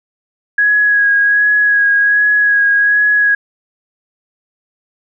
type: tone with vibrato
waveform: sine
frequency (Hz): 1661.2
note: G#6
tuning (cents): 0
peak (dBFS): -8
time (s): 0.58-3.35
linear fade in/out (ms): 5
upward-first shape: sine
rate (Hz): 1.3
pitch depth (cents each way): 21
effects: none